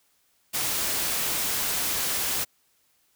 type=noise; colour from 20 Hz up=white; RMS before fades=-27 dBFS; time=0.53-2.45 s; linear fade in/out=20 ms; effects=white hiss -67 dBFS RMS until 3.15 s